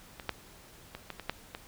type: clicks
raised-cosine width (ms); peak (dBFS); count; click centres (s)
0.3; -25 / -14 / -24 / -22 / -24 / -14 / -22; 7; 0.198 / 0.293 / 0.95 / 1.103 / 1.197 / 1.296 / 1.549
effects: pink hiss -54 dBFS RMS until 1.67 s